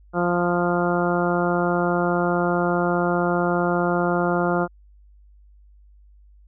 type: harmonic tone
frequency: 175.1 Hz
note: F3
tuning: 5 cents sharp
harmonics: 1 / 2 / 3 / 4 / 5 / 6 / 7 / 8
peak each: -24 / -24 / -26 / -26 / -31 / -33 / -30 / -29 dBFS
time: 0.13-4.68 s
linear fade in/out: 50 ms
effects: added 50 Hz sine -48 dBFS peak until 6.47 s